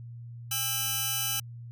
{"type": "tone cluster", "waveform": "5% pulse", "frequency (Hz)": [802, 1317, 2980], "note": ["G5", "E6", "F#7"], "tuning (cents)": [39, -2, 12], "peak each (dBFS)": [-25, -23, -21], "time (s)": [0.51, 1.4], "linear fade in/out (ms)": 5, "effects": ["added 118 Hz sine -40 dBFS peak until 1.71 s"]}